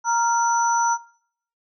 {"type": "tone cluster", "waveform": "sine", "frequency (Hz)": [937, 1390, 5950], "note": ["A#5", "F6", "F#8"], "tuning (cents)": [9, -9, 9], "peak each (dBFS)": [-19, -25, -26], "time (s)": [0.04, 0.98], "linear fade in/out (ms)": 50, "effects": ["noise-tail reverb RT60 0.6 s tail -18 dB re dry"]}